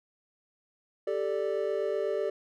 triangle chord, G suspended second, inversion none, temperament equal, 392 / 440 / 587.3 Hz, G4 / A4 / D5, 0 / 0 / 0 cents, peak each -30 dBFS, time 1.07-2.3 s, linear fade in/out 5 ms, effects none

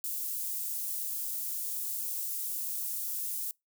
white high-pass noise, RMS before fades -35 dBFS, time 0.04-3.51 s, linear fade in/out 0 ms, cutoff 10000 Hz, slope 12 dB/octave, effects noise-tail reverb RT60 0.2 s tail -26 dB re dry

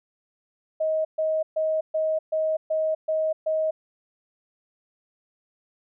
sine tone bursts, 630 Hz, D#5, 21 cents sharp, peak -21 dBFS, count 8, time 0.8-3.71 s, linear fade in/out 10 ms, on 250 ms, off 130 ms, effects none

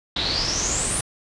pink noise with low-pass filter sweep, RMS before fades -24 dBFS, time 0.16-1.01 s, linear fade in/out 5 ms, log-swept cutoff 3700 to 9800 Hz, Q 9.4, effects resampled to 24000 Hz

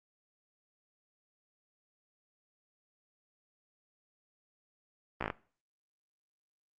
slowing click train, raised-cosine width 0.5 ms, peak -18 dBFS, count 6, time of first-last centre 5.21-5.302 s, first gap 15 ms, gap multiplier 1.1, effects noise-tail reverb RT60 0.4 s tail -19 dB re dry + Opus 32 kbps

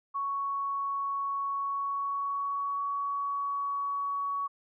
sine tone with pitch glide, 1112 to 1124.9 Hz, C#6 to C#6, +5 to +25 cents, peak -29 dBFS, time 0.14-4.48 s, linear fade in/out 20 ms, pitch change +20 cents, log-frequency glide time 1.57-2.88 s, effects none

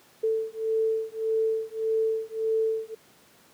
sine beating tone pair, 442.6 / 444.3 Hz, A4 / A4, +10 / +17 cents, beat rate 1.7 Hz, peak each -27 dBFS, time 0.23-2.95 s, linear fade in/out 10 ms, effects pink hiss -57 dBFS RMS until 3.53 s + high-pass 150 Hz 12 dB/octave

